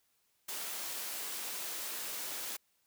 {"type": "high-pass noise", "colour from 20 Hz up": "white", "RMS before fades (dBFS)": -40, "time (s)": [0.48, 2.57], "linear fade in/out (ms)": 10, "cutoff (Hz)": 280, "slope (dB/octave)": 12, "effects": ["white hiss -75 dBFS RMS until 2.86 s"]}